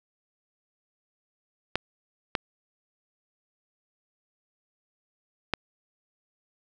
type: clicks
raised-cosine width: 0.3 ms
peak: -8 dBFS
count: 3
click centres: 1.756 / 2.352 / 5.537 s
effects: none